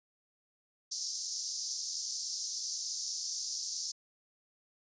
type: band-pass noise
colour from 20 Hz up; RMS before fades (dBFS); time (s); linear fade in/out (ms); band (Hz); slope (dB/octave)
pink; -38; 0.91-3.92; 10; 4900 to 6600; 48
effects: resampled to 16000 Hz